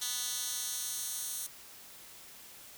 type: tone with high-pass filter sweep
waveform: 10% pulse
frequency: 246.9 Hz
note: B3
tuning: in tune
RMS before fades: -37 dBFS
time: 0.01-1.47 s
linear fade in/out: 10 ms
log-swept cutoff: 4500 to 8200 Hz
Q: 0.96
effects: white hiss -52 dBFS RMS until 2.77 s